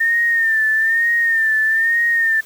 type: tone with vibrato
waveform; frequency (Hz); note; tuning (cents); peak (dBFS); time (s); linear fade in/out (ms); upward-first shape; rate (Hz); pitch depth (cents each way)
sine; 1811; A6; +49; -13; 0-2.41; 10; sine; 1.1; 57
effects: white hiss -44 dBFS RMS until 2.45 s